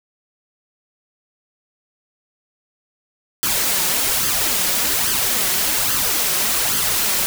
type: noise with flanger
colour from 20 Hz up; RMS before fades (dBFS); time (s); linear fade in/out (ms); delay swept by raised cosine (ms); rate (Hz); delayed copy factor
white; -19; 3.43-7.26; 0; 0.63 to 5.53; 1.2; +0.6
effects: none